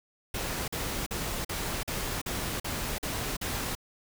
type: noise bursts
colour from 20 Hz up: pink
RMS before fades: -33 dBFS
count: 9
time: 0.34-3.752 s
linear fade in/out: 5 ms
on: 340 ms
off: 44 ms
effects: none